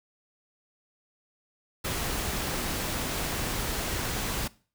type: noise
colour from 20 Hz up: pink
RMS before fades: -31 dBFS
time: 1.84-4.48 s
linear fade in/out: 10 ms
effects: noise-tail reverb RT60 0.4 s tail -21 dB re dry